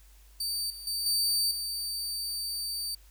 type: tone with level steps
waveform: sawtooth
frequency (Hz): 4612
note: D8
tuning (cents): -32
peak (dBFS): -27 / -38 / -27 / -22 / -29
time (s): 0.4-2.95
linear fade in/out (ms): 5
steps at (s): 0.7 / 0.87 / 1.06 / 1.51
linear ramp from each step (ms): 2
effects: added 50 Hz sine -53 dBFS peak until 3.1 s + white hiss -62 dBFS RMS until 3.1 s